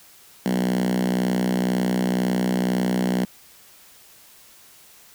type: tone with high-pass filter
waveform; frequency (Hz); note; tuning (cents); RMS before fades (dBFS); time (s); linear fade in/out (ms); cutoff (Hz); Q
5% pulse; 62; B1; +7; -22; 0.46-3.25; 0; 200; 7.1
effects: white hiss -50 dBFS RMS until 5.14 s